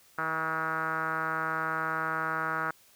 5% pulse tone with low-pass filter, 160 Hz, D#3, 49 cents sharp, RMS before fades -31 dBFS, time 0.18-2.71 s, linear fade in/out 5 ms, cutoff 1400 Hz, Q 4.9, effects white hiss -60 dBFS RMS until 2.95 s

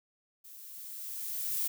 violet noise with level ramp, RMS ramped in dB -51 to -31 dBFS, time 0.44-1.68 s, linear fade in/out 10 ms, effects none

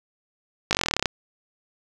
slowing click train, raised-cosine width 0.2 ms, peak -3 dBFS, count 15, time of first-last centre 0.71-1.058 s, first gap 19 ms, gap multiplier 1.04, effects none

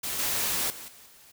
white noise with level steps, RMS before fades -32 / -28 / -42 / -51 / -54 dBFS, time 0.03-1.32 s, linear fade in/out 10 ms, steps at 0.19 / 0.7 / 0.88 / 1.06 s, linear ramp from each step 2 ms, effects none

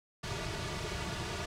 pink noise with comb filter, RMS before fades -37 dBFS, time 0.23-1.46 s, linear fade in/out 10 ms, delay 3.8 ms, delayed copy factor -0.75, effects low-pass 6000 Hz 12 dB/octave

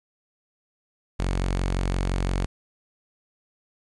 sawtooth tone, 45.82 Hz, F#1, 16 cents flat, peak -19 dBFS, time 1.19-2.46 s, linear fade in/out 10 ms, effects resampled to 22050 Hz + 9-bit

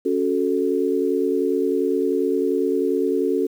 sine chord, F# minor, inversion second, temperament equal, 277.2 / 370 / 440 Hz, C#4 / F#4 / A4, 0 / 0 / 0 cents, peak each -23 / -22 / -22 dBFS, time 0.05-3.47 s, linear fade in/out 10 ms, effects 8-bit

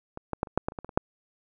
clicks, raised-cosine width 1 ms, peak -23 / -15 / -11 / -29 / -8 / -13 / -28 / -21 / -26 / -27 / -6 dBFS, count 11, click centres 0.174 / 0.333 / 0.431 / 0.472 / 0.576 / 0.685 / 0.721 / 0.788 / 0.846 / 0.892 / 0.975 s, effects none

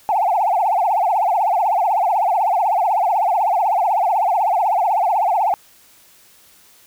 sine tone with vibrato, 784 Hz, G5, in tune, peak -13 dBFS, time 0.09-5.54 s, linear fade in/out 0 ms, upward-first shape triangle, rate 16 Hz, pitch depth 280 cents each way, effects tanh soft clip ceiling -9 dBFS + white hiss -50 dBFS RMS until 6.86 s

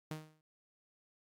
sawtooth tone with exponential decay, 155.56 Hz, D#3, in tune, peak -33 dBFS, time 0.11-0.41 s, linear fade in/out 2 ms, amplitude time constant 65 ms, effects AAC 48 kbps

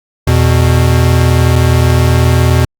square tone pair together, 84.2 / 123.39 Hz, E2 / B2, +37 / -1 cents, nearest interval perfect fifth, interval 662 cents, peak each -10 dBFS, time 0.27-2.65 s, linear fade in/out 5 ms, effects Opus 48 kbps

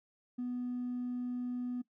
sine tone with hard clipping, 246.9 Hz, B3, in tune, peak -35 dBFS, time 0.38-1.82 s, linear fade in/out 10 ms, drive 1 dB, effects noise-tail reverb RT60 0.1 s tail -19 dB re dry

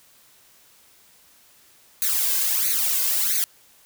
blue noise with flanger, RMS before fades -22 dBFS, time 2.02-3.44 s, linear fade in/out 0 ms, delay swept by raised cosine 0.47 to 1.97 ms, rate 1.5 Hz, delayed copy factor +0.85, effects white hiss -55 dBFS RMS until 3.85 s

